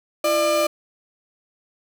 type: tone pair together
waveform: 35% pulse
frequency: 335.5 / 599.1 Hz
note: E4 / D5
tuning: +31 / +34 cents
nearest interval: minor seventh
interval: 1003 cents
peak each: -25 / -16 dBFS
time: 0.24-0.67 s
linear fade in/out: 5 ms
effects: none